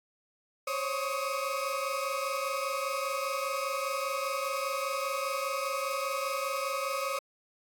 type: tone cluster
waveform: 35% pulse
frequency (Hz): 534 / 559 / 1128 / 1257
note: C5 / C#5 / C#6 / D#6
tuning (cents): +35 / +14 / +30 / +17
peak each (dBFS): -34 / -35 / -37 / -33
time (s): 0.67-7.19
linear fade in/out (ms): 5
effects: AAC 64 kbps